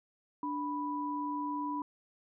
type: tone pair together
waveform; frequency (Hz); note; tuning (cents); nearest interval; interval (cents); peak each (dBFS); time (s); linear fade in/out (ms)
sine; 293.7 / 986.7; D4 / B5; 0 / -2; octave + major sixth; 2098; -36 / -35; 0.43-1.82; 2
effects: none